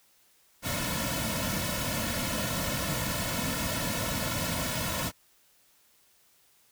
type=noise with comb filter; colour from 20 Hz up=pink; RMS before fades=-31 dBFS; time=0.62-5.12 s; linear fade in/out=50 ms; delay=2.5 ms; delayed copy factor=-0.95; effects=white hiss -64 dBFS RMS until 6.71 s